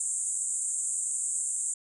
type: band-pass noise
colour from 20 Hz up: white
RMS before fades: -31 dBFS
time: 0-1.74 s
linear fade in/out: 5 ms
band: 7100 to 9100 Hz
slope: 96 dB/octave
effects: none